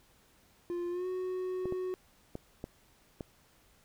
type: tone with pitch glide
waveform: triangle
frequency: 349.2 to 368.9 Hz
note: F4 to F#4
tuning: 0 to -5 cents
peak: -31 dBFS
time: 0.7-1.94 s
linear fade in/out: 0 ms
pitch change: +95 cents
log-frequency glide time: 0.9-1.07 s
type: clicks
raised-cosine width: 2 ms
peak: -25 dBFS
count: 5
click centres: 1.656 / 1.724 / 2.354 / 2.641 / 3.208 s
effects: pink hiss -65 dBFS RMS until 3.84 s